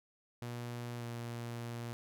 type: tone with pitch glide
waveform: sawtooth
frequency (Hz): 120 to 118.21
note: B2 to A#2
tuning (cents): -49 to +25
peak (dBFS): -36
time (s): 0.42-1.93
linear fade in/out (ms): 0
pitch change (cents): -26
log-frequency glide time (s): 0.97-1.04
effects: none